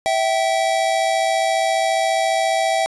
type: tone pair together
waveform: square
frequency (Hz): 656.4 / 771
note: E5 / G5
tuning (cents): -8 / -29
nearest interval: minor third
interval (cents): 279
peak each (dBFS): -20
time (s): 0.06-2.86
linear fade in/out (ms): 0
effects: resampled to 24000 Hz + 9-bit